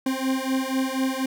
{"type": "beating tone pair", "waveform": "40% pulse", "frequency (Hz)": [261.6, 265.7], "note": ["C4", "C4"], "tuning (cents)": [0, 27], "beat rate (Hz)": 4.1, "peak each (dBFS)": -25, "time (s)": [0.06, 1.26], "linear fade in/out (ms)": 5, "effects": []}